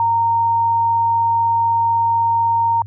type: tone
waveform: sine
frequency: 924 Hz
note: A#5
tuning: 16 cents flat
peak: -13 dBFS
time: 0-2.82 s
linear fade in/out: 2 ms
effects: added 102 Hz sine -30 dBFS peak until 2.86 s